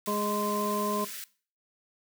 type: high-pass noise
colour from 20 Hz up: white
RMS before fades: -40 dBFS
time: 0.06-1.24 s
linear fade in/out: 0 ms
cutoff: 1300 Hz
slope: 96 dB/octave
type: harmonic tone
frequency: 207.5 Hz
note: G#3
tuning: 1 cent flat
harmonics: 1 / 2 / 3 / 5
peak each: -32 / -33 / -35 / -31 dBFS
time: 0.07-1.05 s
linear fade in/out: 10 ms
effects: noise-tail reverb RT60 0.4 s tail -19 dB re dry

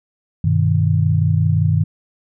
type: chord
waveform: sine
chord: G augmented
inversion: none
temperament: equal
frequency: 98 / 123.47 / 155.56 Hz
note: G2 / B2 / D#3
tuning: 0 / 0 / 0 cents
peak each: -16 / -20 / -16 dBFS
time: 0.44-1.84 s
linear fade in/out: 5 ms
effects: none

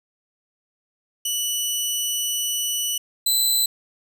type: tone pair in turn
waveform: 15% pulse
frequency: 2960 / 4019 Hz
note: F#7 / B7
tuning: 0 / +30 cents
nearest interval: perfect fourth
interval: 530 cents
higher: second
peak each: -15 / -11 dBFS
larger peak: second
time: 1.25-2.98 / 3.26-3.66 s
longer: first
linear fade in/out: 5 ms
effects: none

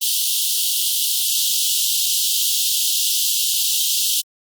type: high-pass noise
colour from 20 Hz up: pink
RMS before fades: -19 dBFS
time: 0.01-4.22 s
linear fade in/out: 20 ms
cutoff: 2900 Hz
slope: 96 dB/octave
effects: Opus 32 kbps

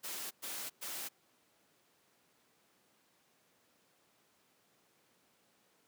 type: noise bursts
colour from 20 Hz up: white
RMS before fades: -42 dBFS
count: 3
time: 0.03-1.09 s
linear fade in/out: 20 ms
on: 280 ms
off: 110 ms
effects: pink hiss -71 dBFS RMS until 5.87 s + high-pass 200 Hz 12 dB/octave

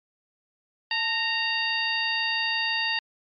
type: harmonic tone with a mistuned harmonic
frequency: 926 Hz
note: A#5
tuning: 12 cents flat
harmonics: 1 / 2 / 3 / 4 / 5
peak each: -33 / -28 / -28 / -33 / -31 dBFS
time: 0.91-2.99 s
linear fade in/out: 2 ms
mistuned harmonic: 1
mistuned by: -73 cents
effects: MP3 64 kbps

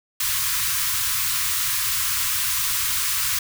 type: band-stop noise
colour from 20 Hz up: white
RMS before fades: -23 dBFS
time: 0.2-3.39 s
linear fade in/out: 5 ms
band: 140 to 980 Hz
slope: 96 dB/octave
effects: none

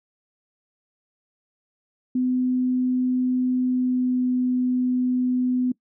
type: tone with pitch glide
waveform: sine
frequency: 253.1 to 251.4 Hz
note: B3 to B3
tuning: +43 to +31 cents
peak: -19 dBFS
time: 2.15-5.72 s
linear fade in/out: 5 ms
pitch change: -12 cents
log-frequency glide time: 3.6-4.29 s
effects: noise-tail reverb RT60 0.1 s tail -22 dB re dry

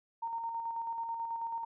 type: tone with tremolo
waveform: sine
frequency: 920 Hz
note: A#5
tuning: 23 cents flat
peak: -33 dBFS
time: 0.22-1.65 s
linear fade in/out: 10 ms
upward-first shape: square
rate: 9.2 Hz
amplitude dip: 35%
effects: none

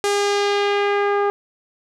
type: tone with low-pass filter sweep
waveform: sawtooth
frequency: 405.8 Hz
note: G#4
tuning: 40 cents flat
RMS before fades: -19 dBFS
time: 0.04-1.3 s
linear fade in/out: 0 ms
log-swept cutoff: 9000 to 1200 Hz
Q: 1.3
effects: none

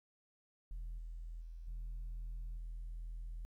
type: tone with level steps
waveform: sine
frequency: 41.2 Hz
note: E1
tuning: in tune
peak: -39 / -42 / -45 / -38 / -40 dBFS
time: 0.71-3.45 s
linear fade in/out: 0 ms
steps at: 0.98 / 1.41 / 1.67 / 2.57 s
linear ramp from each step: 5 ms
effects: tanh soft clip ceiling -40 dBFS + 13-bit

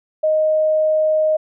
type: tone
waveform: sine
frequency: 622.3 Hz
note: D#5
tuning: in tune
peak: -13 dBFS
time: 0.23-1.37 s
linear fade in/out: 10 ms
effects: none

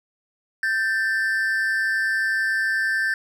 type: tone pair together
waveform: triangle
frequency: 1561.8 / 1773 Hz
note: G6 / A6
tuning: -7 / +13 cents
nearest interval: major second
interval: 220 cents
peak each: -21 dBFS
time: 0.63-3.14 s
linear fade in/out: 2 ms
effects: none

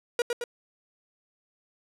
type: tone with echo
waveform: 45% pulse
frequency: 479.3 Hz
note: A#4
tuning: 48 cents sharp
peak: -22 dBFS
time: 0.19-0.22 s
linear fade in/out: 2 ms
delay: 110 ms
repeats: 2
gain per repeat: -4 dB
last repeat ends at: 0.44 s
effects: low-pass 11000 Hz 12 dB/octave

